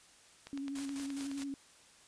click train, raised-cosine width 0.2 ms, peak -29 dBFS, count 10, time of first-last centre 0.47-1.42 s, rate 9.47 Hz
sine tone with vibrato, 277.2 Hz, C#4, in tune, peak -37 dBFS, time 0.53-1.54 s, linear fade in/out 0 ms, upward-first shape sine, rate 11 Hz, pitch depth 29 cents each way
white noise with tremolo, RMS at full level -46 dBFS, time 0.75-1.44 s, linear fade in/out 5 ms, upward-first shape square, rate 4.8 Hz, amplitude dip 60%
effects white hiss -61 dBFS RMS until 2.07 s + resampled to 22050 Hz

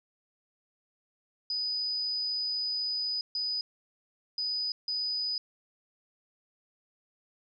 sine tone bursts at uneven times, 4978 Hz, D#8, in tune, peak -29 dBFS, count 4, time 1.5-3.21 / 3.35-3.61 / 4.38-4.72 / 4.88-5.38 s, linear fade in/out 2 ms, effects none

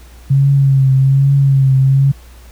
sine tone with vibrato, 136.1 Hz, C#3, 31 cents flat, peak -7 dBFS, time 0.3-2.12 s, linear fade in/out 10 ms, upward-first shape triangle, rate 1.2 Hz, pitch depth 47 cents each way, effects added 60 Hz sine -36 dBFS peak until 2.51 s + pink hiss -45 dBFS RMS until 2.51 s

